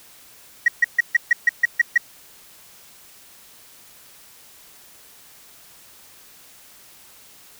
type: tone bursts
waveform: sine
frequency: 1900 Hz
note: A#6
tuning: 33 cents sharp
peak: -9 dBFS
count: 9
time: 0.66-1.978 s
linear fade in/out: 5 ms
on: 22 ms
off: 140 ms
effects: tanh soft clip ceiling -7 dBFS + white hiss -48 dBFS RMS until 7.59 s

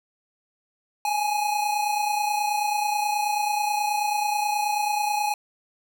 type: tone pair together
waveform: square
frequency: 830.6 / 859.9 Hz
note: G#5 / A5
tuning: 0 / -40 cents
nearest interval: minor second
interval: 60 cents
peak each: -24 / -30 dBFS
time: 1.05-5.34 s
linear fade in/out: 2 ms
effects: none

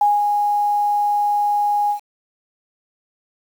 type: tone with ADSR envelope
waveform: sine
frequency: 825 Hz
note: G#5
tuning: 12 cents flat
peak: -11 dBFS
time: 0.01-2 s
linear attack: 4 ms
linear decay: 190 ms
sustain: -4 dB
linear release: 100 ms
effects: 7-bit

